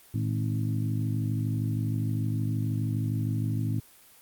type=harmonic tone with a mistuned harmonic; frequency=52.7 Hz; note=G#1; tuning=26 cents sharp; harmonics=2 / 3 / 4 / 5 / 6; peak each=-27 / -34 / -37 / -35 / -40 dBFS; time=0.14-3.8 s; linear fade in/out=5 ms; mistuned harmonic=2; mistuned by=+97 cents; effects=white hiss -55 dBFS RMS until 4.21 s + Opus 24 kbps